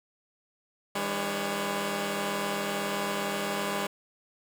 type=tone cluster; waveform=10% pulse; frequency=162.3 / 201.9 / 296.8 / 504 / 558 Hz; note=E3 / G#3 / D4 / B4 / C#5; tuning=-27 / -49 / +18 / +35 / +11 cents; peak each=-32 / -23 / -31 / -31 / -28 dBFS; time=0.95-3.87 s; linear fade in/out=5 ms; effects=none